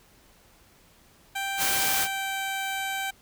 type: tone with pitch glide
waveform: 15% pulse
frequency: 784 to 777.2 Hz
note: G5 to G5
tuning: 0 to -15 cents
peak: -22 dBFS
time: 1.35-3.11 s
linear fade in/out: 10 ms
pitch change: -15 cents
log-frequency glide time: 1.51-2.41 s
type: noise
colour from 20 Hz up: white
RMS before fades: -26 dBFS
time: 1.57-2.08 s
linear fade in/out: 50 ms
effects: pink hiss -58 dBFS RMS until 3.21 s